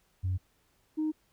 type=tone pair in turn; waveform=sine; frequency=92.5 / 310.1 Hz; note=F#2 / D#4; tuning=0 / -6 cents; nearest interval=octave + major sixth; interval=2094 cents; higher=second; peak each=-26 dBFS; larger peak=neither; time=0.23-0.38 / 0.97-1.12 s; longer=neither; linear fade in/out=20 ms; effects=tanh soft clip ceiling -24 dBFS + pink hiss -70 dBFS RMS until 1.32 s

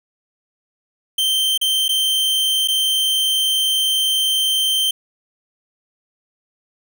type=tone with dropouts; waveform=45% pulse; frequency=3125 Hz; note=G7; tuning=6 cents flat; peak=-15 dBFS; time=1.18-4.91 s; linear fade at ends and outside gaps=5 ms; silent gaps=1.577-1.613 / 1.882-1.89 / 2.676-2.683 s; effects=none

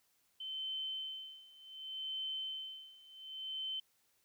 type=tone with tremolo; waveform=sine; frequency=3076 Hz; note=G7; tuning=33 cents flat; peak=-37 dBFS; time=0.4-3.8 s; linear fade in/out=5 ms; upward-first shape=sine; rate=0.67 Hz; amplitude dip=90%; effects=white hiss -75 dBFS RMS until 4.24 s

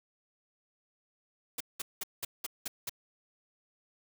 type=noise bursts; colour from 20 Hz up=white; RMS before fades=-36 dBFS; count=7; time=1.58-2.895 s; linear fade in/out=5 ms; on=25 ms; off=190 ms; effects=none

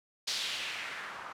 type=noise with low-pass filter sweep; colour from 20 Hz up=blue; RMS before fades=-38 dBFS; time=0.27-1.33 s; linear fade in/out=10 ms; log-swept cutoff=4600 to 1100 Hz; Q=1.9; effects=none

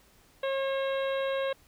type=harmonic tone with a mistuned harmonic; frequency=541 Hz; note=C#5; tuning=42 cents flat; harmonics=1 / 2 / 3 / 4 / 5 / 6 / 7; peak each=-28 / -38 / -39 / -44 / -44 / -46 / -44 dBFS; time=0.43-1.53 s; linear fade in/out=5 ms; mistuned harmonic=7; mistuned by=+18 cents; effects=pink hiss -61 dBFS RMS until 1.67 s

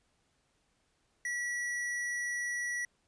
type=tone with hard clipping; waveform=sine; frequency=1939 Hz; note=B6; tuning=32 cents flat; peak=-34 dBFS; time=1.25-2.85 s; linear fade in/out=2 ms; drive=16 dB; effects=pink hiss -74 dBFS RMS until 3.07 s + resampled to 22050 Hz

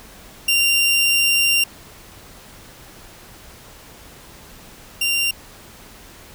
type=tone pair in turn; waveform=sawtooth; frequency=2776 / 2776 Hz; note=F7 / F7; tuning=-11 / -11 cents; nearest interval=unison; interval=0 cents; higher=neither; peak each=-11 / -14 dBFS; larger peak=first; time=0.48-1.64 / 5.01-5.31 s; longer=first; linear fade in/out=5 ms; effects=pink hiss -43 dBFS RMS until 6.34 s

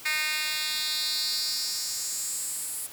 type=tone with high-pass filter sweep; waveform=10% pulse; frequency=307 Hz; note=D#4; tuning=23 cents flat; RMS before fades=-30 dBFS; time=0.05-2.87 s; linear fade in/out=10 ms; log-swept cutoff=2300 to 10000 Hz; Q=3; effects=white hiss -45 dBFS RMS until 2.92 s

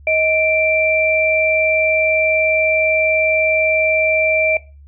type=tone pair together; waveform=sine; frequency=630.6 / 2352 Hz; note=D#5 / D7; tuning=+23 / +2 cents; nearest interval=octave + major seventh; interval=2279 cents; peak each=-16 dBFS; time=0.07-4.57 s; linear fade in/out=2 ms; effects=noise-tail reverb RT60 0.3 s tail -19 dB re dry + added 71 Hz sine -39 dBFS peak until 4.87 s

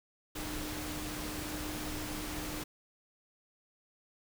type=tone in noise; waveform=sine; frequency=303.7 Hz; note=D#4; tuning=42 cents flat; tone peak=-42 dBFS; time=0.35-2.64 s; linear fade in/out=10 ms; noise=pink; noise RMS=-40 dBFS; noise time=0.35-2.64 s; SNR=-5 dB; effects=none

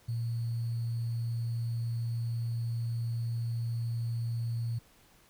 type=tone with sample-and-hold; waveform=sine; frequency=116.54 Hz; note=A#2; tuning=in tune; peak=-30 dBFS; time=0.08-4.79 s; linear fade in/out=10 ms; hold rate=4410 Hz; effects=pink hiss -62 dBFS RMS until 5.29 s

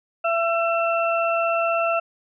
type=harmonic tone; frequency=671 Hz; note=E5; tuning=31 cents sharp; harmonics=1 / 2 / 4; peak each=-21 / -24 / -27 dBFS; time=0.24-2 s; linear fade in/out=10 ms; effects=none

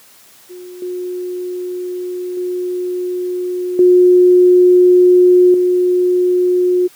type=tone with level steps; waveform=sine; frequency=360.7 Hz; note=F#4; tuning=44 cents flat; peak=-30 / -20 / -17 / -5 / -10 dBFS; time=0.49-6.88 s; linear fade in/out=20 ms; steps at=0.82 / 2.37 / 3.79 / 5.54 s; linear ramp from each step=2 ms; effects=white hiss -45 dBFS RMS until 6.95 s + high-pass 100 Hz 12 dB/octave

